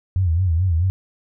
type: tone with vibrato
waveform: sine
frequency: 87.31 Hz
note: F2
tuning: in tune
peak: -15 dBFS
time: 0.16-0.9 s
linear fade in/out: 0 ms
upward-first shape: sine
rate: 4.6 Hz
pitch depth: 150 cents each way
effects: none